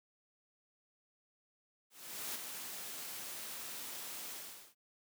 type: noise with ADSR envelope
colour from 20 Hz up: white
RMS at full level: -40 dBFS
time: 1.9-4.75 s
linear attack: 450 ms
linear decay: 10 ms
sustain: -5 dB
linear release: 440 ms
effects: high-pass 150 Hz 12 dB/octave